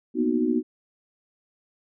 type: chord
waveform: sine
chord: B major seventh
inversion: third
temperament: equal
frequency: 233.1 / 246.9 / 311.1 / 370 Hz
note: A#3 / B3 / D#4 / F#4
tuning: 0 / 0 / 0 / 0 cents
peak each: -30 / -24 / -25 / -27 dBFS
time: 0.14-0.63 s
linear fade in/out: 50 ms
effects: none